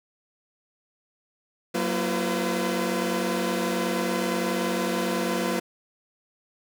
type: tone cluster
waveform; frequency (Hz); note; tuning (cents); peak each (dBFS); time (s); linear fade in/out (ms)
sawtooth; 185.4 / 233.8 / 340 / 507; F#3 / A#3 / F4 / B4; +4 / +5 / -46 / +45; -26; 1.74-5.6; 10
effects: none